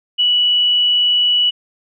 sine tone, 2946 Hz, F#7, 8 cents flat, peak -11 dBFS, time 0.18-1.51 s, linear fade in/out 20 ms, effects none

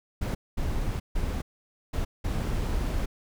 brown noise bursts at uneven times, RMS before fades -28 dBFS, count 5, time 0.21-0.35 / 0.57-1 / 1.15-1.42 / 1.93-2.05 / 2.24-3.06 s, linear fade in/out 10 ms, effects none

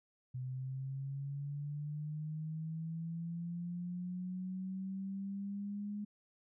sine linear sweep, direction up, 126.7 to 207.7 Hz, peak -38 dBFS, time 0.34-6.05 s, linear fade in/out 10 ms, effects none

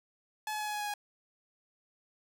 sawtooth tone with pitch steps, 856 / 851.1 / 846.2 / 841.3 / 836.4 / 831.6 / 826.8 Hz, A5 / G#5 / G#5 / G#5 / G#5 / G#5 / G#5, -48 / +42 / +32 / +22 / +12 / +2 / -8 cents, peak -30 dBFS, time 0.47-0.939 s, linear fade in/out 2 ms, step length 67 ms, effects none

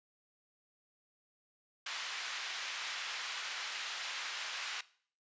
white band-pass noise, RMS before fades -41 dBFS, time 1.86-4.81 s, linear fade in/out 5 ms, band 1200 to 3600 Hz, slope 12 dB/octave, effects noise-tail reverb RT60 0.5 s tail -19 dB re dry + resampled to 16000 Hz

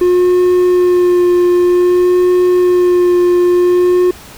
triangle tone with vibrato, 357.6 Hz, F4, 41 cents sharp, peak -5 dBFS, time 0.01-4.11 s, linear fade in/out 5 ms, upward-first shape sine, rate 0.53 Hz, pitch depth 16 cents each way, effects pink hiss -35 dBFS RMS until 4.37 s

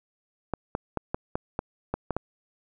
clicks, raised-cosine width 1 ms, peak -13 dBFS, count 9, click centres 0.537 / 0.751 / 0.973 / 1.145 / 1.355 / 1.591 / 1.94 / 2.107 / 2.166 s, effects none

